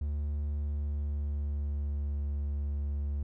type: tone with pitch glide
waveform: triangle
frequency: 73.3 to 71.79 Hz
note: D2 to D2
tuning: -3 to -39 cents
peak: -28 dBFS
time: 0.01-3.23 s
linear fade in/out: 5 ms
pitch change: -36 cents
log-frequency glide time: 0.34-2.26 s
effects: none